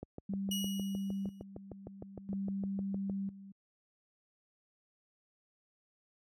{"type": "click train", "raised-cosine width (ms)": 2, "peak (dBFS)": -29, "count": 21, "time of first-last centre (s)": [0.03, 3.097], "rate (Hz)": 6.52}
{"type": "tone with tremolo", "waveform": "sine", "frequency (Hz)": 196, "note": "G3", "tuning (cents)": 0, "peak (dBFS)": -34, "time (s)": [0.29, 3.52], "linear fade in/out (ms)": 5, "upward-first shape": "square", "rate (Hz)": 0.5, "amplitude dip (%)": 80}
{"type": "tone with exponential decay", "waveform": "sawtooth", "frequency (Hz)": 2906, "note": "F#7", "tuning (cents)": -32, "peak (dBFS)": -31, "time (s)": [0.51, 1.43], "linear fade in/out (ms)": 5, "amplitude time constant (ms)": 200}
{"effects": ["high-pass 60 Hz 12 dB/octave"]}